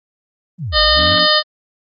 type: exponential two-way sweep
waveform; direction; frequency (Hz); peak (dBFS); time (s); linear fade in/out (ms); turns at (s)
sine; down then up; 196 to 47 to 108.7; -20; 0.58-1.18; 50; 0.8
type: harmonic tone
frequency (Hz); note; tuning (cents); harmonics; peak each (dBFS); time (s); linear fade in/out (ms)
610; D#5; -34; 1 / 2 / 3 / 5 / 6 / 7 / 8; -18 / -18 / -18 / -18 / -18 / -18 / -18; 0.72-1.43; 50
type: chord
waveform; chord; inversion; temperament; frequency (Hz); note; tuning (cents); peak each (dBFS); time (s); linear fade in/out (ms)
sine; B diminished; second; equal; 174.61 / 246.9 / 293.7; F3 / B3 / D4; 0 / 0 / 0; -26 / -29 / -27; 0.95-1.28; 50
effects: Opus 32 kbps